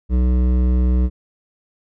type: tone with hard clipping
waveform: sine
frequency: 62.2 Hz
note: B1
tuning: 13 cents sharp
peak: -15 dBFS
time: 0.09-1.1 s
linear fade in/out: 50 ms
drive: 12 dB
effects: none